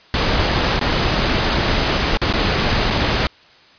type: noise with dropouts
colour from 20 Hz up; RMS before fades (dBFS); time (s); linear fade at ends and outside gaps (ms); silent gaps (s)
pink; -17; 0.14-3.27; 1; 0.793-0.812 / 2.172-2.216 / 2.327-2.337 / 2.903-2.907
effects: white hiss -48 dBFS RMS until 3.78 s + resampled to 11025 Hz